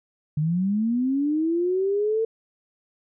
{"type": "linear sweep", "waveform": "sine", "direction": "up", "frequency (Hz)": [146, 453.3], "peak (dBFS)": -20, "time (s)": [0.37, 2.25], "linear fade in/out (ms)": 5, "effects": []}